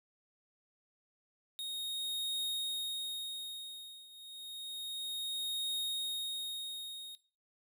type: tone with tremolo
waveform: 45% pulse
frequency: 3729 Hz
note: A#7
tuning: in tune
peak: -33 dBFS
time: 1.59-7.15 s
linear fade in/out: 0 ms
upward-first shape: triangle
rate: 0.3 Hz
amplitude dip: 90%
effects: noise-tail reverb RT60 0.4 s tail -19 dB re dry